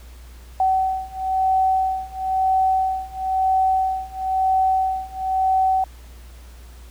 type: beating tone pair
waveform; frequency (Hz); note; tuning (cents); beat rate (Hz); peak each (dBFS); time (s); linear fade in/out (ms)
sine; 758 / 759; F#5 / F#5; +42 / +44; 1; -21 / -20; 0.6-5.84; 2
effects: added 60 Hz sine -39 dBFS peak until 6.9 s + pink hiss -50 dBFS RMS until 6.9 s